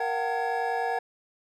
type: tone cluster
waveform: triangle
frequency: 468.2 / 712 / 762 / 907 / 1678 Hz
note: A#4 / F5 / G5 / A#5 / G#6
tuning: +8 / +33 / -49 / -48 / +17 cents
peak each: -30 / -32 / -27 / -34 / -33 dBFS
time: 0-0.99 s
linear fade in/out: 5 ms
effects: none